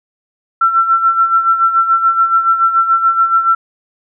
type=tone with tremolo; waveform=sine; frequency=1347 Hz; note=E6; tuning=37 cents sharp; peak=-6 dBFS; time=0.61-3.55 s; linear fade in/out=5 ms; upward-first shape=sine; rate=7 Hz; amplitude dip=65%; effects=none